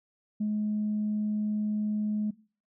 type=tone; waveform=sine; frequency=211.4 Hz; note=G#3; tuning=31 cents sharp; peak=-25 dBFS; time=0.4-2.31 s; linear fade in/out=10 ms; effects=noise-tail reverb RT60 0.4 s tail -21 dB re dry + tanh soft clip ceiling -22 dBFS